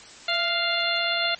harmonic tone with a mistuned harmonic, 698.5 Hz, F5, in tune, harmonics 1 / 2 / 3 / 4 / 5 / 6, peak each -29 / -29 / -29 / -29 / -29 / -29 dBFS, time 0.28-1.35 s, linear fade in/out 5 ms, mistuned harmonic 1, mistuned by -54 cents, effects white hiss -45 dBFS RMS until 1.39 s + MP3 32 kbps

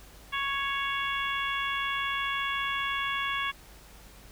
harmonic tone with a mistuned harmonic, 554.4 Hz, C#5, in tune, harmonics 2 / 3 / 4 / 5 / 6, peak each -32 / -34 / -35 / -36 / -37 dBFS, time 0.32-3.52 s, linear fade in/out 20 ms, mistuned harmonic 6, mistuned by +20 cents, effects added 50 Hz sine -52 dBFS peak until 4.31 s + pink hiss -53 dBFS RMS until 4.31 s

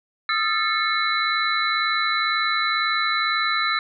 sine tone cluster, 1245 / 1347 / 1758 / 2175 / 3983 Hz, D#6 / E6 / A6 / C#7 / B7, +1 / +37 / -2 / -33 / +14 cents, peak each -26 dBFS, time 0.29-3.79 s, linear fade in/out 2 ms, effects none

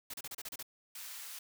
white noise bursts, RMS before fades -43 dBFS, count 8, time 0.1-0.628 s, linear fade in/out 5 ms, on 38 ms, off 32 ms
white high-pass noise, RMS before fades -46 dBFS, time 0.95-1.39 s, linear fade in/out 5 ms, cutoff 1100 Hz, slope 12 dB/octave
effects none

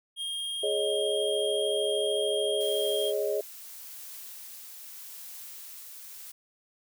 square tone with vibrato, 3233 Hz, G#7, 47 cents flat, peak -32 dBFS, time 0.16-3.13 s, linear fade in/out 50 ms, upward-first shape sine, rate 18 Hz, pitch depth 8 cents each way
sine chord, Ab suspended fourth, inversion none, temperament equal with one note detuned, 415.3 / 548.9 / 622.3 Hz, Ab4 / Db5 / Eb5, 0 / -17 / 0 cents, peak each -29 / -32 / -31 dBFS, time 0.63-3.41 s, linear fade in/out 5 ms
blue noise with tremolo, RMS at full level -43 dBFS, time 2.6-6.32 s, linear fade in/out 10 ms, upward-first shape triangle, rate 0.82 Hz, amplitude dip 25%
effects none

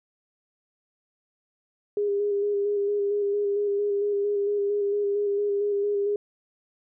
sine tone with vibrato, 407 Hz, G#4, 35 cents flat, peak -22 dBFS, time 1.97-6.16 s, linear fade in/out 2 ms, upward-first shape square, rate 4.4 Hz, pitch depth 20 cents each way, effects none

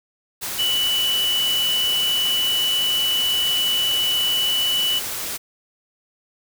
sine tone in noise, 2965 Hz, F#7, 3 cents sharp, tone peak -18 dBFS, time 0.58-5 s, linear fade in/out 20 ms, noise white, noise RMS -28 dBFS, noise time 0.41-5.38 s, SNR +7 dB, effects none

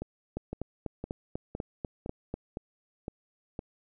two click trains, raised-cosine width 2 ms, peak -20 / -22 dBFS, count 9 / 8, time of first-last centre 0.37-2.34 / 0.02-3.591 s, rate 4.06 / 1.96 Hz, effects none

